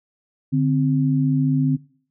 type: tone pair together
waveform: sine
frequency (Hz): 146.83 / 261.6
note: D3 / C4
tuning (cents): 0 / 0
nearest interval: minor seventh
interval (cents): 1000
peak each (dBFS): -18 / -19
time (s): 0.52-1.77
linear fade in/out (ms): 20
effects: noise-tail reverb RT60 0.5 s tail -22 dB re dry